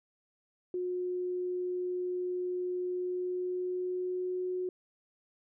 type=tone with pitch glide; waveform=sine; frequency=361.3 to 365.5 Hz; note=F#4 to F#4; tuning=-41 to -21 cents; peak=-31 dBFS; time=0.74-4.69 s; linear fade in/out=2 ms; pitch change=+20 cents; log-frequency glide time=2.84-4.43 s; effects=none